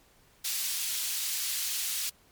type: high-pass noise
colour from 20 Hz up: pink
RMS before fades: -32 dBFS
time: 0.44-2.1 s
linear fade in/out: 10 ms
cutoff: 3800 Hz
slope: 12 dB/octave
effects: pink hiss -62 dBFS RMS until 2.31 s + MP3 96 kbps